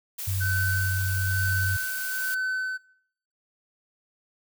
blue noise, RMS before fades -34 dBFS, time 0.18-2.35 s, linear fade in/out 10 ms
sine tone, 95.8 Hz, G2, 39 cents flat, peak -25 dBFS, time 0.27-1.77 s, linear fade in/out 10 ms
triangle tone with tremolo, 1518 Hz, F#6, 44 cents sharp, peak -23 dBFS, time 0.4-2.78 s, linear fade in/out 20 ms, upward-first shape sine, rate 1.1 Hz, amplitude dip 50%
effects noise-tail reverb RT60 0.7 s tail -23 dB re dry

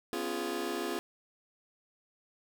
sawtooth chord, C# dominant seventh, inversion third, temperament just, 249.5 / 277.2 / 346.5 / 415.8 Hz, B3 / C#4 / E#4 / G#4, +18 / 0 / -14 / +2 cents, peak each -37 / -37 / -32 / -34 dBFS, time 0.13-0.99 s, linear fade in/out 0 ms, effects none

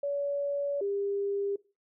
sine tone pair in turn, 568 / 400.5 Hz, C#5 / G4, +42 / +37 cents, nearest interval tritone, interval 605 cents, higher first, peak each -28 dBFS, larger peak neither, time 0.03-0.81 / 0.81-1.56 s, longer first, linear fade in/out 5 ms, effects noise-tail reverb RT60 0.3 s tail -20 dB re dry

